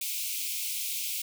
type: high-pass noise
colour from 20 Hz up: white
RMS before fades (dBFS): -33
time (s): 0.01-1.22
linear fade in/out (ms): 5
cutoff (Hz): 2200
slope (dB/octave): 96
effects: none